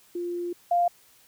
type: tone pair in turn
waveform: sine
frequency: 349.2 / 698.4 Hz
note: F4 / F5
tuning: 0 / 0 cents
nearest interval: octave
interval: 1200 cents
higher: second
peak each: -28 / -19 dBFS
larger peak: second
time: 0.15-0.53 / 0.71-0.88 s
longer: first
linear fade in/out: 5 ms
effects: white hiss -58 dBFS RMS until 1.27 s